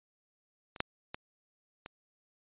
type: clicks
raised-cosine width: 0.3 ms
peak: -30 / -13 / -22 / -27 dBFS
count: 4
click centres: 0.762 / 0.804 / 1.145 / 1.861 s
effects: resampled to 8000 Hz